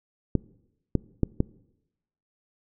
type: clicks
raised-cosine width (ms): 3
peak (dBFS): -8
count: 4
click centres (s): 0.353 / 0.953 / 1.233 / 1.404
effects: noise-tail reverb RT60 0.9 s tail -23 dB re dry